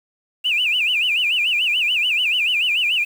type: tone with vibrato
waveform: sine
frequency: 2677 Hz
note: E7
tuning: 26 cents sharp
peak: -15 dBFS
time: 0.44-3.05 s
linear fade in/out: 20 ms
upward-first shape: sine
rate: 6.9 Hz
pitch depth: 210 cents each way
effects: tanh soft clip ceiling -12 dBFS + 7-bit